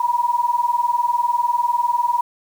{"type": "tone pair together", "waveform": "sine", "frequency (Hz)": [953, 973], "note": ["A#5", "B5"], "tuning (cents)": [38, -26], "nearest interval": "unison", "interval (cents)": 36, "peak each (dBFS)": -19, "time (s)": [0, 2.21], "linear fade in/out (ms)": 5, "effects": ["7-bit"]}